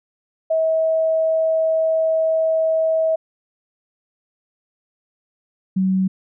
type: tone pair in turn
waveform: sine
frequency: 643 / 188.81 Hz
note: E5 / F#3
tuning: -43 / +35 cents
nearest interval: octave + major sixth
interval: 2122 cents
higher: first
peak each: -15 dBFS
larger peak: neither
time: 0.5-3.16 / 5.76-6.08 s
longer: first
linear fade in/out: 10 ms
effects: none